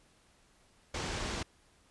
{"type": "low-pass noise", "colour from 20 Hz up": "pink", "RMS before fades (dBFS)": -37, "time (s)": [0.94, 1.43], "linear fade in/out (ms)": 5, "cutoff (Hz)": 7400, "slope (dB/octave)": 24, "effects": ["pink hiss -66 dBFS RMS until 1.9 s", "resampled to 24000 Hz"]}